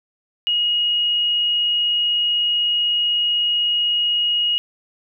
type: tone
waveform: sine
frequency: 2884 Hz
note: F#7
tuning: 45 cents flat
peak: -16 dBFS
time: 0.47-4.58 s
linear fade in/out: 0 ms
effects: none